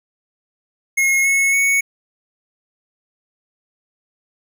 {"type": "tone with pitch steps", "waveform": "square", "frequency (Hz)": [2162, 2191, 2220], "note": ["C#7", "C#7", "C#7"], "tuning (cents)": [-44, -21, 2], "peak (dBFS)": -14, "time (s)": [0.97, 1.81], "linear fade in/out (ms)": 10, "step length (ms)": 280, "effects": []}